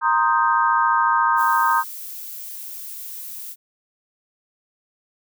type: chord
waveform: sine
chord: C minor seventh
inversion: third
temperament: equal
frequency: 932.3 / 1046.5 / 1244.5 / 1568 Hz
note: Bb5 / C6 / Eb6 / G6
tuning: 0 / 0 / 0 / 0 cents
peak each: -19 / -22 / -20 / -23 dBFS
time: 0.01-1.84 s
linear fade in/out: 50 ms
type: noise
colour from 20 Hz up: violet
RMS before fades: -34 dBFS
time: 1.36-3.56 s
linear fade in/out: 50 ms
effects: none